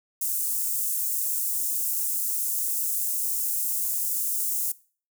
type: high-pass noise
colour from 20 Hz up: white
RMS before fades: -27 dBFS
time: 0.21-4.72 s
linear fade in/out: 5 ms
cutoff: 7500 Hz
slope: 24 dB/octave
effects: noise-tail reverb RT60 0.4 s tail -20 dB re dry